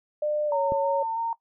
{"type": "tone with pitch glide", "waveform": "sine", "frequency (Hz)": [600, 556.6], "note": ["D5", "C#5"], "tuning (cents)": [37, 7], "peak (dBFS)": -23, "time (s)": [0.22, 1.03], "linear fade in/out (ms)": 5, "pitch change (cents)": -130, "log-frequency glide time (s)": [0.47, 0.58]}
{"type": "tone with vibrato", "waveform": "sine", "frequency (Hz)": 911, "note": "A#5", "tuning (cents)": -40, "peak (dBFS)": -25, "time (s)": [0.52, 1.33], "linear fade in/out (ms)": 2, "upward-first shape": "square", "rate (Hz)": 3.1, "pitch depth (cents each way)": 15}
{"type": "click", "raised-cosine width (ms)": 2, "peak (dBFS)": -19, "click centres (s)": 0.721}
{"effects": ["noise-tail reverb RT60 0.1 s tail -18 dB re dry"]}